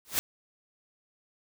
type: noise with exponential growth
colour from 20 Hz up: white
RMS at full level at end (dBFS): -23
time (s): 0.05-0.19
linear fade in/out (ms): 0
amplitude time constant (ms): 30
effects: none